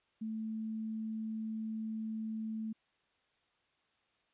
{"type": "tone", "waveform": "sine", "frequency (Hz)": 220, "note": "A3", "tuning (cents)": 0, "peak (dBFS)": -36, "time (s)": [0.21, 2.73], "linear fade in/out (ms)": 10, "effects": ["white hiss -75 dBFS RMS until 4.33 s", "resampled to 8000 Hz"]}